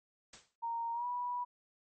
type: noise with exponential decay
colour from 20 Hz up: white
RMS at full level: -47 dBFS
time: 0.33-0.56 s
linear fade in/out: 5 ms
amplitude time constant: 48 ms
type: tone with pitch glide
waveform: sine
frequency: 928 to 978.1 Hz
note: A#5 to B5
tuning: -8 to -17 cents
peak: -34 dBFS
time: 0.62-1.45 s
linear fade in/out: 20 ms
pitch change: +91 cents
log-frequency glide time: 0.93-1.06 s
effects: MP3 32 kbps